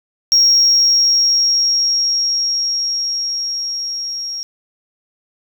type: tone with level ramp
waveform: sine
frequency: 5588 Hz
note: F8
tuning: in tune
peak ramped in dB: -6 to -22 dBFS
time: 0.32-4.43 s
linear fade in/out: 0 ms
effects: tanh soft clip ceiling -5 dBFS + 8-bit